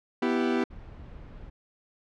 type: chord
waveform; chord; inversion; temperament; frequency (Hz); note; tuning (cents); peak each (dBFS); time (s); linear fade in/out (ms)
40% pulse; E minor; second; equal; 246.9 / 329.6 / 392; B3 / E4 / G4; 0 / 0 / 0; -26 / -29 / -28; 0.22-0.64; 5
type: noise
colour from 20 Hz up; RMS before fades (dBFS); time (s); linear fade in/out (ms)
brown; -44; 0.7-1.5; 10
effects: low-pass 3000 Hz 12 dB/octave